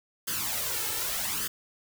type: noise with flanger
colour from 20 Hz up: white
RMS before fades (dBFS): -31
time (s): 0.27-1.48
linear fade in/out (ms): 10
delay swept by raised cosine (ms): 0.62 to 2.32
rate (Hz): 0.83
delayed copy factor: +0.7
effects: none